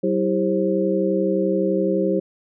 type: tone cluster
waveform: sine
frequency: 190.4 / 328.3 / 400 / 531 Hz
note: F#3 / E4 / G4 / C5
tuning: +50 / -7 / +35 / +25 cents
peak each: -23 dBFS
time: 0.03-2.2 s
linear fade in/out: 10 ms
effects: none